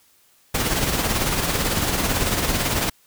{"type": "noise with tremolo", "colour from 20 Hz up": "pink", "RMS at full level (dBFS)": -20, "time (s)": [0.54, 2.9], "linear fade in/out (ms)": 10, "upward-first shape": "sine", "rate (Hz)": 18, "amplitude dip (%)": 45, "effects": ["white hiss -58 dBFS RMS until 3.06 s"]}